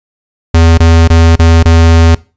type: tone with dropouts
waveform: square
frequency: 82.6 Hz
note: E2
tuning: 4 cents sharp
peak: -3 dBFS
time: 0.54-2.15 s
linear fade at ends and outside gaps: 5 ms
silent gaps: 0.777-0.801 / 1.077-1.1 / 1.358-1.393 / 1.63-1.654 s
effects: noise-tail reverb RT60 0.3 s tail -21 dB re dry + resampled to 16000 Hz